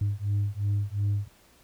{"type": "beating tone pair", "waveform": "sine", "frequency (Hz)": [100.4, 103.2], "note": ["G2", "G#2"], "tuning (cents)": [42, -10], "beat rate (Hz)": 2.8, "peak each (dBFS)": -26, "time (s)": [0.01, 1.28], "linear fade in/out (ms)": 5, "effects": ["tanh soft clip ceiling -21 dBFS", "pink hiss -59 dBFS RMS until 1.63 s"]}